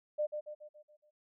sine tone with echo, 601 Hz, D5, 40 cents sharp, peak -29 dBFS, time 0.18-0.27 s, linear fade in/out 20 ms, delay 140 ms, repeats 6, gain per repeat -6 dB, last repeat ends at 1.11 s, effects none

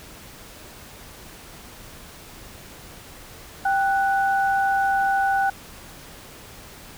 sine tone pair together, 784 / 1480 Hz, G5 / F#6, 0 / 0 cents, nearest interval major seventh, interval 1100 cents, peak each -19 / -24 dBFS, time 3.65-5.5 s, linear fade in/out 5 ms, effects pink hiss -43 dBFS RMS until 6.97 s

